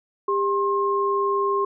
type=tone pair together; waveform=sine; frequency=399 / 1067 Hz; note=G4 / C6; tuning=+31 / +34 cents; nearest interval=octave + perfect fourth; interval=1703 cents; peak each=-22 dBFS; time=0.28-1.65 s; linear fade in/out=5 ms; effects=none